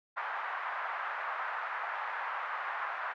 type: band-pass noise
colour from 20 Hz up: white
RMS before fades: -37 dBFS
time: 0.16-3.14 s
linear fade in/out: 20 ms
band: 800 to 1600 Hz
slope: 24 dB/octave
effects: none